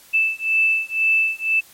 sine beating tone pair, 2637 / 2639 Hz, E7 / E7, 0 / +1 cents, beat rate 2 Hz, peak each -19 dBFS, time 0.13-1.61 s, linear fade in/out 20 ms, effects white hiss -48 dBFS RMS until 1.73 s + MP3 64 kbps

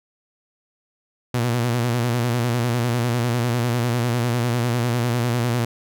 sawtooth tone with vibrato, 119.9 Hz, A#2, 49 cents sharp, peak -15 dBFS, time 1.34-5.65 s, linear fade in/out 5 ms, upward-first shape square, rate 10 Hz, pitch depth 52 cents each way, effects none

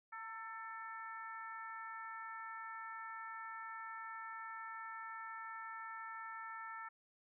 harmonic tone with a mistuned harmonic, 444.3 Hz, A4, 17 cents sharp, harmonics 2 / 3 / 4 / 5, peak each -51 / -48 / -51 / -58 dBFS, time 0.12-6.89 s, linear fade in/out 10 ms, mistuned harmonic 2, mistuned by +33 cents, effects none

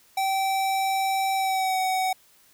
square tone with pitch glide, 773 to 751.4 Hz, G5 to F#5, -24 to +26 cents, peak -23 dBFS, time 0.17-2.13 s, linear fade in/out 5 ms, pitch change -50 cents, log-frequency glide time 1.35-1.78 s, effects white hiss -58 dBFS RMS until 2.53 s

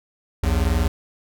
square tone pair together, 60.2 / 80.99 Hz, B1 / E2, -44 / -30 cents, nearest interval perfect fourth, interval 514 cents, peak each -21 dBFS, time 0.43-0.88 s, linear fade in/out 5 ms, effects none

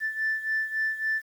sine beating tone pair, 1760 / 1763.6 Hz, A6 / A6, 0 / +4 cents, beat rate 3.6 Hz, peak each -26 / -30 dBFS, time 0-1.22 s, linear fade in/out 50 ms, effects tanh soft clip ceiling -20 dBFS + 9-bit

